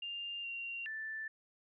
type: tone with pitch steps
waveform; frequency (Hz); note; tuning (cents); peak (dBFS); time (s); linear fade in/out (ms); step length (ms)
sine; 2800 / 2760 / 1763; F7 / F7 / A6; +4 / -21 / +3; -39; 0.02-1.28; 5; 420
effects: none